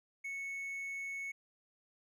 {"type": "tone", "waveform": "triangle", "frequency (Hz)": 2208, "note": "C#7", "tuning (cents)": -7, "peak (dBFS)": -37, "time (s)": [0.24, 1.32], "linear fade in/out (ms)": 10, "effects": []}